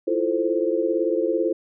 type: chord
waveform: sine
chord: F major seventh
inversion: third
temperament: equal with one note detuned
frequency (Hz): 331.3 / 349.2 / 440 / 523.3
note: E4 / F4 / A4 / C5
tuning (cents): +9 / 0 / 0 / 0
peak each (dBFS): -25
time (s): 0.07-1.53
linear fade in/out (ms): 10
effects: none